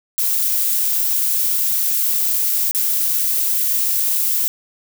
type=noise with dropouts; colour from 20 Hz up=violet; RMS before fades=-18 dBFS; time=0.18-4.48 s; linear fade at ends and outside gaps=0 ms; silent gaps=2.711-2.748 s; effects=none